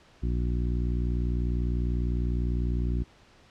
harmonic tone, 60 Hz, B1, 49 cents flat, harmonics 1 / 2 / 3 / 4 / 5 / 6, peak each -26 / -32 / -36 / -38 / -40 / -42 dBFS, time 0.22-3.04 s, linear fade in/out 20 ms, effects pink hiss -57 dBFS RMS until 3.5 s + low-pass 5000 Hz 12 dB/octave

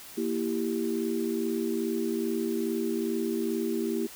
sine chord, E diminished, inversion second, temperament equal, 233.1 / 329.6 / 392 Hz, Bb3 / E4 / G4, 0 / 0 / 0 cents, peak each -31 dBFS, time 0.17-4.07 s, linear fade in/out 10 ms, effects white hiss -46 dBFS RMS until 4.15 s

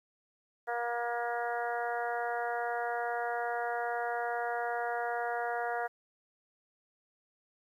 harmonic tone, 237.6 Hz, A#3, 33 cents sharp, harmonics 2 / 3 / 4 / 5 / 6 / 7 / 8, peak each -38 / -34 / -42 / -46 / -40 / -42 / -45 dBFS, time 0.67-5.88 s, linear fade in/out 20 ms, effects 11-bit

